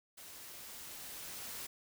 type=noise with level ramp; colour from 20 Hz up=white; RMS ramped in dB=-52 to -44 dBFS; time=0.17-1.67 s; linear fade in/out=10 ms; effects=none